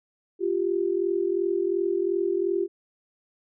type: tone pair together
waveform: sine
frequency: 349.2 / 392 Hz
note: F4 / G4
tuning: 0 / 0 cents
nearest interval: major second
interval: 200 cents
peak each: -25 dBFS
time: 0.39-2.68 s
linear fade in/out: 50 ms
effects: none